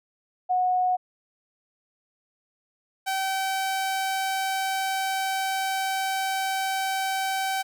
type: tone pair in turn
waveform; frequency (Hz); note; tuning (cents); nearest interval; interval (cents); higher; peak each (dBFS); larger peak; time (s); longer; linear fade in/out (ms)
sine / sawtooth; 732 / 769.2; F#5 / G5; -19 / -33; minor second; 86; second; -20 / -21; first; 0.49-0.97 / 3.06-7.63; second; 20
effects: none